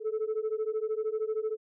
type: beating tone pair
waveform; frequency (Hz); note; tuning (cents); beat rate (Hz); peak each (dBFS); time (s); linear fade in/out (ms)
sine; 429.2 / 442.2; A4 / A4; -43 / +9; 13; -30; 0-1.57; 50
effects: tanh soft clip ceiling -25 dBFS